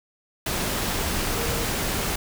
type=tone in noise; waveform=sine; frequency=466.2 Hz; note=A#4; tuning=in tune; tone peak=-32 dBFS; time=1.37-1.65 s; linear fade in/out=5 ms; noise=pink; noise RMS=-26 dBFS; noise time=0.46-2.16 s; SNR=-9 dB; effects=none